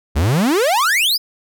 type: exponential sweep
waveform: 45% pulse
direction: up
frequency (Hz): 64.9 to 5260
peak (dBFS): -13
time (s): 0.15-1.18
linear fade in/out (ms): 20
effects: none